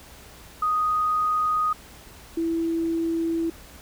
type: tone pair in turn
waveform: sine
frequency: 1244.5 / 330.3 Hz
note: D#6 / E4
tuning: 0 / +4 cents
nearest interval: octave + major seventh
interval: 2296 cents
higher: first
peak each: -20 / -22 dBFS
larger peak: first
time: 0.62-1.73 / 2.37-3.5 s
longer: second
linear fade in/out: 5 ms
effects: added 60 Hz sine -51 dBFS peak until 3.81 s + pink hiss -47 dBFS RMS until 3.81 s